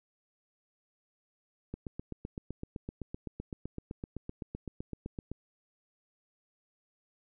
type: click train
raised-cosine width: 3 ms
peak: -25 dBFS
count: 29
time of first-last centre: 1.74-5.316 s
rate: 7.83 Hz
effects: none